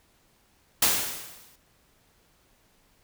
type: noise with exponential decay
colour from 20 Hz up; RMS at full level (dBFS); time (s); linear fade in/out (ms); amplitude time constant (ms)
white; -19; 0.82-1.56; 5; 160
effects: pink hiss -64 dBFS RMS until 3.03 s